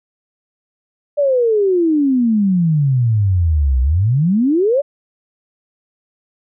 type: exponential two-way sweep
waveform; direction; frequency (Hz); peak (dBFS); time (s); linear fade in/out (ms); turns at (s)
sine; down then up; 594 to 61.74 to 594; -11; 1.17-4.82; 20; 3.81
effects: none